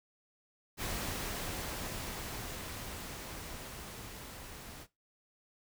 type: noise with level ramp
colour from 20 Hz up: pink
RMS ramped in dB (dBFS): -37 to -49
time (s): 0.77-4.87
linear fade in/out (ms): 50
effects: noise-tail reverb RT60 0.2 s tail -17 dB re dry